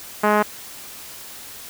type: tone with low-pass filter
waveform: 5% pulse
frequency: 210 Hz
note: G#3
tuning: 19 cents sharp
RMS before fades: -17 dBFS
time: 0.23-0.43 s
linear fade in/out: 10 ms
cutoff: 1200 Hz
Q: 0.9
effects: white hiss -38 dBFS RMS until 1.69 s